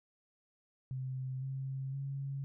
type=tone with pitch steps; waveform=sine; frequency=130.4 / 133.99 / 137.68 Hz; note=C3 / C3 / C#3; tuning=-5 / +42 / -11 cents; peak=-36 dBFS; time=0.91-2.44 s; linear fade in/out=0 ms; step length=510 ms; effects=none